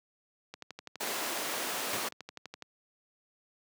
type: click train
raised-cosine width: 0.2 ms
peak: -25 dBFS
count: 26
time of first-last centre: 0.54-2.623 s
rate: 12 Hz
type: high-pass noise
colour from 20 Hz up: pink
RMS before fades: -35 dBFS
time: 1-2.09 s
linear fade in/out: 10 ms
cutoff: 370 Hz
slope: 12 dB/octave
type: noise with exponential decay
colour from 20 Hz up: pink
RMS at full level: -31 dBFS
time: 1.93-2.11 s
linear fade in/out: 2 ms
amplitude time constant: 38 ms
effects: high-pass 150 Hz 12 dB/octave